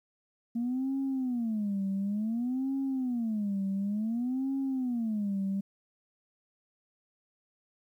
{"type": "tone with vibrato", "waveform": "sine", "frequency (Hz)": 229.6, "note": "A#3", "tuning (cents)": -26, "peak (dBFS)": -27, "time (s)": [0.55, 5.61], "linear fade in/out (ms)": 10, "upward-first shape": "sine", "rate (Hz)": 0.56, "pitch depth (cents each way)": 290, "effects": ["tanh soft clip ceiling -25 dBFS", "11-bit"]}